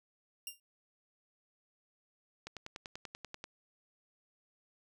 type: tone with exponential decay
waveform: 10% pulse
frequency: 2794 Hz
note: F7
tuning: in tune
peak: -28 dBFS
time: 0.47-0.6 s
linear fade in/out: 2 ms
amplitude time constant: 27 ms
type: click train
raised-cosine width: 0.2 ms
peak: -26 dBFS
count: 11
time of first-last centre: 2.47-3.441 s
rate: 10.3 Hz
effects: none